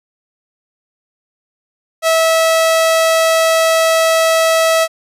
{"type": "tone", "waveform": "sawtooth", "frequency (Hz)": 650, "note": "E5", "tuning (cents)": -24, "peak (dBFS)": -6, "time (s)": [2.02, 4.88], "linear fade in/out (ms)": 50, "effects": ["resampled to 32000 Hz"]}